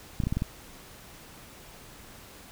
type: clicks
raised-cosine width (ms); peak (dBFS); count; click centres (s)
5; -15; 6; 0.202 / 0.237 / 0.27 / 0.325 / 0.37 / 0.421
effects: pink hiss -49 dBFS RMS until 2.51 s